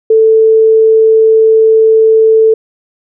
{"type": "tone", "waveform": "sine", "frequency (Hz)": 442.5, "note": "A4", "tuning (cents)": 10, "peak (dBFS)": -3, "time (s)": [0.1, 2.54], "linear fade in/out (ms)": 5, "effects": []}